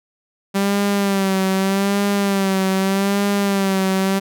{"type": "tone with vibrato", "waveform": "sawtooth", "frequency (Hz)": 195.9, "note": "G3", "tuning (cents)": -1, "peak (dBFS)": -12, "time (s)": [0.54, 4.2], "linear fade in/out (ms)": 20, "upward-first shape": "sine", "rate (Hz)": 0.82, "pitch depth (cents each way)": 51, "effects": []}